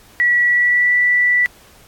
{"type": "tone with pitch glide", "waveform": "sine", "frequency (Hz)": [1938, 1965.1], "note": ["B6", "B6"], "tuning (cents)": [-33, -9], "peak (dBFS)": -11, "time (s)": [0.2, 1.46], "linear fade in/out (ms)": 0, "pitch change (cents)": 24, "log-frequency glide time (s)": [0.43, 0.94], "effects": ["pink hiss -47 dBFS RMS until 1.87 s", "AAC 64 kbps"]}